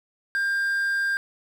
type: tone with quantisation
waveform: triangle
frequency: 1597 Hz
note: G6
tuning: 32 cents sharp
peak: -20 dBFS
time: 0.35-1.17 s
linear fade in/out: 0 ms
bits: 8
effects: none